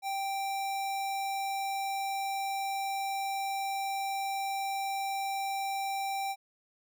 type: tone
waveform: square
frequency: 784 Hz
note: G5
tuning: in tune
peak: -32 dBFS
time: 0.02-6.36 s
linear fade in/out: 50 ms
effects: none